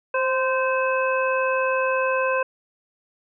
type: harmonic tone with a mistuned harmonic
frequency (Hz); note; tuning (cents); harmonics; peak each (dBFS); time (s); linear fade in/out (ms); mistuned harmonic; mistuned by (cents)
517; C5; -21; 1 / 2 / 3 / 5; -22 / -25 / -27 / -29; 0.14-2.43; 5; 1; +25
effects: none